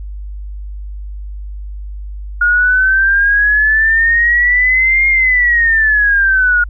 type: exponential two-way sweep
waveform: sine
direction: up then down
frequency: 1429 to 2137 to 1429 Hz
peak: -8 dBFS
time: 2.41-6.64 s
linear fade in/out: 5 ms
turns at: 5.08 s
effects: added 50 Hz sine -23 dBFS peak until 6.69 s